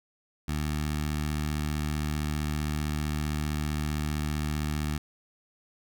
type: tone with notch filter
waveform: 15% pulse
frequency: 75.4 Hz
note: D2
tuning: 46 cents sharp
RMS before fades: -30 dBFS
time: 0.48-4.98 s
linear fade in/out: 5 ms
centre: 530 Hz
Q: 0.72
effects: none